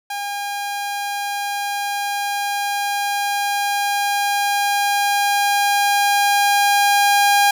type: tone with level ramp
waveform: sawtooth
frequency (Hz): 810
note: G#5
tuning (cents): -43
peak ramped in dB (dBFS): -20 to -8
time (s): 0.1-7.51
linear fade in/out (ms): 5
effects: none

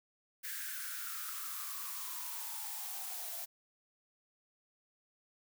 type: noise with high-pass filter sweep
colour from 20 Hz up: blue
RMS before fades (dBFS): -42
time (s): 0.43-3.46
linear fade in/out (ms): 20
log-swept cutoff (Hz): 1700 to 670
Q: 7.9
effects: none

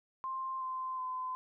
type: tone with pitch steps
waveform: sine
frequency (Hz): 1052 / 1037.5 / 1023.2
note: C6 / C6 / C6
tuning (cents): +9 / -15 / -39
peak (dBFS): -35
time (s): 0.24-1.35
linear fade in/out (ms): 0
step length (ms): 370
effects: none

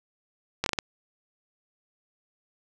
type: slowing click train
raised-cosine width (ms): 0.2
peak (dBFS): -8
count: 5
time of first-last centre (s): 0.64-0.788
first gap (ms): 22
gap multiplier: 1.36
effects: none

